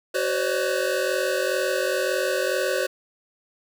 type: tone cluster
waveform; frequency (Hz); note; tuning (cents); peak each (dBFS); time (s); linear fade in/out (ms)
square; 375.2 / 518 / 560 / 605 / 1491; F#4 / C5 / C#5 / D#5 / F#6; +24 / -17 / +18 / -49 / +13; -29 / -27 / -29 / -32 / -32; 0.14-2.87; 10
effects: none